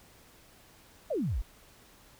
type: exponential sweep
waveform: sine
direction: down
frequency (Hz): 698.5 to 38.89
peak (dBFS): -28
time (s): 1.1-1.42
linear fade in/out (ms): 10
effects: pink hiss -58 dBFS RMS until 2.19 s